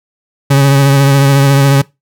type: tone with vibrato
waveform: 40% pulse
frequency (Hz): 138.59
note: C#3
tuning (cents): 0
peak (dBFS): -4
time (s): 0.5-1.82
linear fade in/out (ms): 10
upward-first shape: triangle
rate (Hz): 14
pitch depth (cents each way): 34
effects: noise-tail reverb RT60 0.2 s tail -21 dB re dry